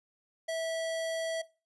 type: tone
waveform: square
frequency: 653 Hz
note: E5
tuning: 17 cents flat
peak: -32 dBFS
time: 0.48-1.42 s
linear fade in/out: 10 ms
effects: noise-tail reverb RT60 0.3 s tail -18 dB re dry + resampled to 24000 Hz